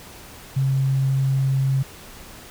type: tone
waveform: sine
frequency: 134.5 Hz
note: C3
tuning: 48 cents sharp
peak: -17 dBFS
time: 0.56-1.83 s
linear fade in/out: 10 ms
effects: pink hiss -42 dBFS RMS until 2.5 s